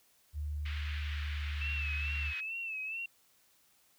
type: tone with pitch glide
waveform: sine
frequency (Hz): 74.3 to 73.62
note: D2 to D2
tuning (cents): +21 to +5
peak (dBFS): -34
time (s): 0.33-2.34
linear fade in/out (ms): 50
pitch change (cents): -16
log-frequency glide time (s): 1.02-1.44
type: band-pass noise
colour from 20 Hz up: white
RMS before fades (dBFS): -46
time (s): 0.65-2.41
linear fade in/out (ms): 10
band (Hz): 1500 to 3000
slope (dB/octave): 24
type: tone with vibrato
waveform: sine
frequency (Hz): 2637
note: E7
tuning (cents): 0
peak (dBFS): -36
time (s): 1.61-3.06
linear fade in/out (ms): 5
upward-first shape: sine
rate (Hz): 2.3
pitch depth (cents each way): 70
effects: white hiss -68 dBFS RMS until 3.98 s